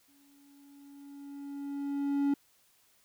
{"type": "tone with exponential growth", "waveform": "triangle", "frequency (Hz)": 281.8, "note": "C#4", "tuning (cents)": 29, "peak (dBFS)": -22, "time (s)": [0.08, 2.34], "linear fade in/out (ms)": 5, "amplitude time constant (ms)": 490, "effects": ["white hiss -67 dBFS RMS until 3.04 s"]}